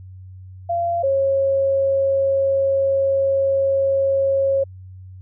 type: tone pair in turn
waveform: sine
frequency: 686 / 544.5 Hz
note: F5 / C#5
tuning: -31 / -31 cents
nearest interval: major third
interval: 400 cents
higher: first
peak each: -18 / -15 dBFS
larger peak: second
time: 0.69-1.03 / 1.03-4.64 s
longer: second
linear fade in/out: 10 ms
effects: added 93 Hz sine -36 dBFS peak until 5.21 s

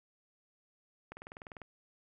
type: click train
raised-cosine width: 0.5 ms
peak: -30 dBFS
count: 11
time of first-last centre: 1.12-1.618 s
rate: 20.1 Hz
effects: none

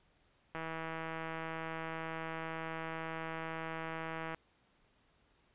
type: click train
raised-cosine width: 0.5 ms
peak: -26 dBFS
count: 616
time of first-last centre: 0.55-4.346 s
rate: 162 Hz
effects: pink hiss -71 dBFS RMS until 5.54 s + resampled to 8000 Hz

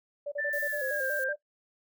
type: tone bursts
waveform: sine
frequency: 578 Hz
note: D5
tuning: 28 cents flat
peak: -31 dBFS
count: 5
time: 0.26-0.68 s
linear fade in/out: 10 ms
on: 60 ms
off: 30 ms
type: tone with pitch glide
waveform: sine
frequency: 1770 to 1586 Hz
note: A6 to G6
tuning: +10 to +20 cents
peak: -30 dBFS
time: 0.38-1.33 s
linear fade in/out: 10 ms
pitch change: -190 cents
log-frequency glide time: 0.65-1.08 s
type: noise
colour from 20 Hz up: violet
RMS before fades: -43 dBFS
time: 0.53-1.24 s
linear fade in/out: 0 ms
type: tone with vibrato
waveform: sine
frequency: 556 Hz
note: C#5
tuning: 5 cents sharp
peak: -32 dBFS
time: 0.72-1.36 s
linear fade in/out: 20 ms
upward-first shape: square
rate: 5.3 Hz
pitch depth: 100 cents each way
effects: noise-tail reverb RT60 0.1 s tail -17 dB re dry

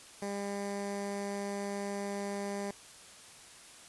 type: tone with notch filter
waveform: 15% pulse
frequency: 200.8 Hz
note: G3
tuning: 42 cents sharp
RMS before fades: -37 dBFS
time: 0.22-2.71 s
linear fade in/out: 2 ms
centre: 3200 Hz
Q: 1.4
effects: white hiss -53 dBFS RMS until 3.88 s + resampled to 24000 Hz

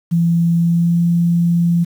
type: tone with pitch glide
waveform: sine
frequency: 168.9 to 171.06 Hz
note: E3 to F3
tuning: +42 to -36 cents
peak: -11 dBFS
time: 0.11-1.85 s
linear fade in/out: 20 ms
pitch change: +22 cents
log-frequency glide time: 0.56-1.01 s
effects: 7-bit

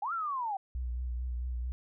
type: linear two-way sweep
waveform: sine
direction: up then down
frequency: 753 to 1400 to 753 Hz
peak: -31 dBFS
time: 0.02-0.57 s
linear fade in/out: 5 ms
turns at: 0.13 s
type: tone with vibrato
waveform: sine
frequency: 61.4 Hz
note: B1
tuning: 9 cents flat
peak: -32 dBFS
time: 0.75-1.72 s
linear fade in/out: 0 ms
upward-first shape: triangle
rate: 4.5 Hz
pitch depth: 50 cents each way
effects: none

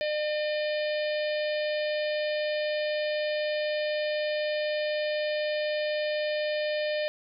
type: harmonic tone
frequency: 604 Hz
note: D5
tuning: 48 cents sharp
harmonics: 1 / 3 / 4 / 5 / 6 / 7 / 8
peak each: -27 / -37 / -39 / -41 / -43 / -44 / -45 dBFS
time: 0.01-7.08 s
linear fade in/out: 0 ms
effects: none

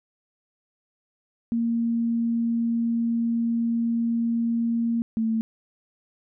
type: tone pair in turn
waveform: sine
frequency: 232 / 223.7 Hz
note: A#3 / A3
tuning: -8 / +29 cents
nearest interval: minor second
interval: 63 cents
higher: first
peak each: -21 / -21 dBFS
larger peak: neither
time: 1.52-5.02 / 5.17-5.41 s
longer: first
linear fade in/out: 0 ms
effects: none

